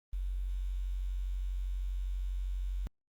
sine tone with quantisation, 46.23 Hz, F#1, 1 cent flat, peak -32 dBFS, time 0.13-2.87 s, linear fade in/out 0 ms, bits 10, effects Opus 32 kbps

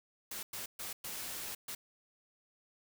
white noise bursts at uneven times, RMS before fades -42 dBFS, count 5, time 0.31-0.43 / 0.53-0.66 / 0.79-0.93 / 1.04-1.55 / 1.68-1.75 s, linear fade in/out 5 ms, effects none

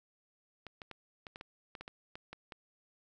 clicks, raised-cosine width 0.3 ms, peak -29 dBFS, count 12, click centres 0.667 / 0.818 / 0.913 / 1.268 / 1.359 / 1.411 / 1.752 / 1.81 / 1.879 / 2.155 / 2.33 / 2.522 s, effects none

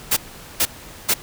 white noise bursts, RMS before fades -17 dBFS, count 3, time 0.11-1.141 s, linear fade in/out 10 ms, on 57 ms, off 430 ms, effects pink hiss -40 dBFS RMS until 1.22 s

